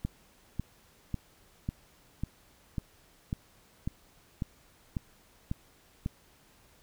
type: click train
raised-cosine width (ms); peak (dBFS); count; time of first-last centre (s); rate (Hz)
5; -19; 12; 0.05-6.061; 1.83
effects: pink hiss -62 dBFS RMS until 6.82 s